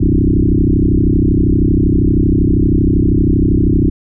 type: tone with frequency modulation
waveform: sine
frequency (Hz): 110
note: A2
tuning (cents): 0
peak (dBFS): -8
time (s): 0-3.9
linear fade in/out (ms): 10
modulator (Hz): 32.7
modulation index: 7
effects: none